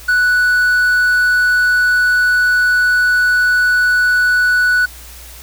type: tone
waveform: triangle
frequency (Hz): 1480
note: F#6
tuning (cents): 0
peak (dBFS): -8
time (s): 0.08-4.86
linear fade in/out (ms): 10
effects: added 60 Hz sine -36 dBFS peak until 5.42 s + white hiss -37 dBFS RMS until 5.42 s